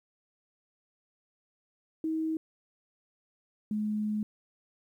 sine tone pair in turn, 318.5 / 212.1 Hz, D#4 / G#3, +41 / +37 cents, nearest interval perfect fifth, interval 704 cents, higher first, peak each -28 dBFS, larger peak neither, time 2.04-2.37 / 3.71-4.23 s, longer second, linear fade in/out 2 ms, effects 11-bit

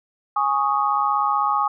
sine chord, Ab suspended fourth, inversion none, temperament equal, 830.6 / 1108.7 / 1244.5 Hz, Ab5 / Db6 / Eb6, 0 / 0 / 0 cents, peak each -22 dBFS, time 0.36-1.68 s, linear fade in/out 5 ms, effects none

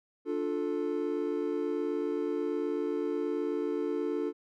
triangle chord, D minor, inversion none, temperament just, 293.7 / 352.4 / 440.5 Hz, D4 / F4 / A4, 0 / +16 / +2 cents, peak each -32 / -32 / -31 dBFS, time 0.25-4.33 s, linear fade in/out 50 ms, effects none

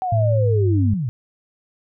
sine linear sweep, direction down, 759 to 107.5 Hz, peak -20 dBFS, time 0.02-1.09 s, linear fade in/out 0 ms
sine tone with pitch glide, 110 to 99.14 Hz, A2 to G2, 0 to +20 cents, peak -15 dBFS, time 0.12-0.94 s, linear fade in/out 5 ms, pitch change -180 cents, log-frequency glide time 0.38-0.7 s
effects none

